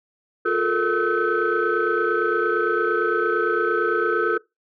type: tone cluster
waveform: sine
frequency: 352.9 / 432.6 / 461.4 / 1293 / 1519 Hz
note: F4 / A4 / A#4 / E6 / F#6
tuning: +18 / -29 / -18 / -34 / +45 cents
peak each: -24 dBFS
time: 0.45-4.38 s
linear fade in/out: 10 ms
effects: noise-tail reverb RT60 0.2 s tail -21 dB re dry + tanh soft clip ceiling -11 dBFS